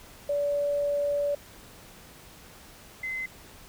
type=tone pair in turn; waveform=sine; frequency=576 / 2053 Hz; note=D5 / C7; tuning=-34 / -33 cents; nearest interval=octave + minor seventh; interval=2201 cents; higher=second; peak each=-24 / -30 dBFS; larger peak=first; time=0.29-1.35 / 3.03-3.26 s; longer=first; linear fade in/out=5 ms; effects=pink hiss -50 dBFS RMS until 3.68 s